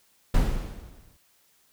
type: noise with exponential decay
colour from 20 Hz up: brown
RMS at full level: -19 dBFS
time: 0.34-1.17 s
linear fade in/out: 5 ms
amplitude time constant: 180 ms
effects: white hiss -64 dBFS RMS until 1.72 s